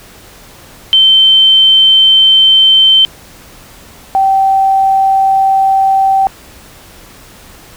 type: tone pair in turn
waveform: sine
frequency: 3100 / 775 Hz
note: G7 / G5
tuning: -20 / -20 cents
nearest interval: 2 octaves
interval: 2400 cents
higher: first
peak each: -3 / -6 dBFS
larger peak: first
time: 0.93-3.05 / 4.15-6.27 s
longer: neither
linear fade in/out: 0 ms
effects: pink hiss -37 dBFS RMS until 7.76 s